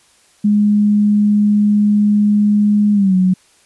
sine tone with pitch glide, 207.7 to 185.04 Hz, G#3 to F#3, 0 to 0 cents, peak -9 dBFS, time 0.44-3.34 s, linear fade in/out 10 ms, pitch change -200 cents, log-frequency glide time 2.93-3.15 s, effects white hiss -52 dBFS RMS until 3.65 s + resampled to 24000 Hz

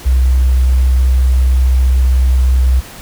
sine tone with sample-and-hold, 63.9 Hz, C2, 40 cents flat, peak -7 dBFS, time 0.05-2.81 s, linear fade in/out 20 ms, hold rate 11025 Hz, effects pink hiss -33 dBFS RMS until 3.01 s

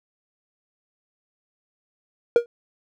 triangle tone with exponential decay, 473.5 Hz, A#4, 27 cents sharp, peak -6 dBFS, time 2.36-2.46 s, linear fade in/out 1 ms, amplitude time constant 21 ms, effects none

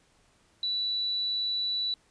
sine tone, 3951 Hz, B7, in tune, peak -27 dBFS, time 0.63-1.94 s, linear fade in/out 2 ms, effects pink hiss -65 dBFS RMS until 2.1 s + resampled to 22050 Hz

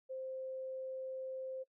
sine tone, 523.3 Hz, C5, in tune, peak -40 dBFS, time 0.09-1.64 s, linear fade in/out 20 ms, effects noise-tail reverb RT60 0.1 s tail -21 dB re dry

